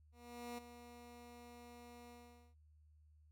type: tone with ADSR envelope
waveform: 15% pulse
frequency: 240 Hz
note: B3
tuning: 49 cents flat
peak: -38 dBFS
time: 0.12-2.55 s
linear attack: 460 ms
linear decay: 11 ms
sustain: -11 dB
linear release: 450 ms
effects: added 76 Hz sine -64 dBFS peak until 3.31 s